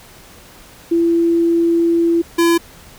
sine / square tone pair in turn, 336.7 / 338 Hz, E4 / E4, +37 / +43 cents, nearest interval unison, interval 6 cents, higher second, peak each -11 dBFS, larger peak neither, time 0.91-2.22 / 2.38-2.58 s, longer first, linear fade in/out 10 ms, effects pink hiss -42 dBFS RMS until 2.98 s

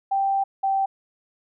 sine tone pair in turn, 784 / 778.6 Hz, G5 / G5, 0 / -12 cents, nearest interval unison, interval 12 cents, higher first, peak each -19 dBFS, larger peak neither, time 0.11-0.44 / 0.63-0.86 s, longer first, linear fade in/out 10 ms, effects none

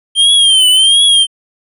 square tone with vibrato, 3161 Hz, G7, 14 cents sharp, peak -6 dBFS, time 0.15-1.27 s, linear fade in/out 50 ms, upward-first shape triangle, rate 1.4 Hz, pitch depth 110 cents each way, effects resampled to 32000 Hz

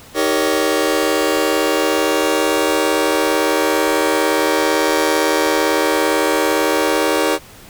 sawtooth chord, Eb dominant seventh, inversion none, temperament just, 311.1 / 388.9 / 466.7 / 560 Hz, Eb4 / G4 / Bb4 / Db5, 0 / -14 / +2 / +18 cents, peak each -16 dBFS, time 0.14-7.39 s, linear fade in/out 50 ms, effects pink hiss -41 dBFS RMS until 7.69 s

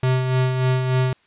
square tone with tremolo, 128.9 Hz, C3, 26 cents flat, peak -16 dBFS, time 0.03-1.13 s, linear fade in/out 2 ms, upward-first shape sine, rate 3.4 Hz, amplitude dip 45%, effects white hiss -59 dBFS RMS until 1.26 s + resampled to 8000 Hz

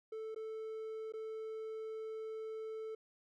triangle tone with dropouts, 440 Hz, A4, in tune, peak -39 dBFS, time 0.12-2.95 s, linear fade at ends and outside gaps 5 ms, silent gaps 0.347-0.36 / 1.123-1.136 s, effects none

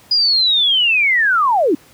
sine linear sweep, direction down, 4960 to 261.6 Hz, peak -11 dBFS, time 0.11-1.75 s, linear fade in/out 5 ms, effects pink hiss -47 dBFS RMS until 1.93 s + high-pass 80 Hz 12 dB/octave

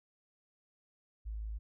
sine tone, 53.7 Hz, A1, 41 cents flat, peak -37 dBFS, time 1.25-1.59 s, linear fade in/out 20 ms, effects none

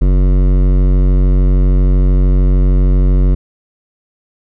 sine tone with hard clipping, 46.52 Hz, F#1, 10 cents sharp, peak -9 dBFS, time 0.01-3.35 s, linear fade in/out 10 ms, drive 15 dB, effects none

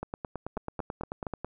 two click trains, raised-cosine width 1 ms, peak -20 / -19 dBFS, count 14 / 4, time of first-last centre 0.03-1.446 / 0.57-1.268 s, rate 9.18 / 4.3 Hz, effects none

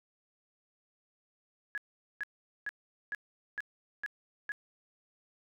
sine tone bursts, 1678 Hz, G#6, 17 cents sharp, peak -33 dBFS, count 7, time 1.75-4.519 s, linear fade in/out 0 ms, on 27 ms, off 430 ms, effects none

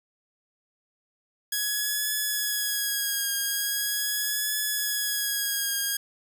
5% pulse tone with vibrato, 1666 Hz, G#6, 5 cents sharp, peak -15 dBFS, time 1.52-5.97 s, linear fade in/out 5 ms, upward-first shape triangle, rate 0.41 Hz, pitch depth 45 cents each way, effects none

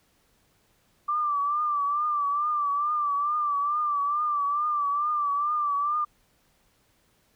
sine tone with vibrato, 1174.7 Hz, D6, in tune, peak -23 dBFS, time 1.08-6.05 s, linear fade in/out 10 ms, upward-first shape triangle, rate 2.3 Hz, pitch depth 71 cents each way, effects pink hiss -66 dBFS RMS until 7.35 s

